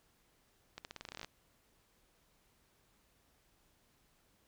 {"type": "accelerating click train", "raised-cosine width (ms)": 0.2, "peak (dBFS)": -27, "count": 14, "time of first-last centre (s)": [0.78, 1.246], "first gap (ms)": 69, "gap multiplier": 0.88, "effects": ["pink hiss -72 dBFS RMS until 4.47 s"]}